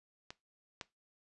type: clicks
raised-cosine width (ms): 0.2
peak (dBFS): -27 / -23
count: 2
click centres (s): 0.305 / 0.812
effects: noise-tail reverb RT60 0.2 s tail -19 dB re dry + resampled to 24000 Hz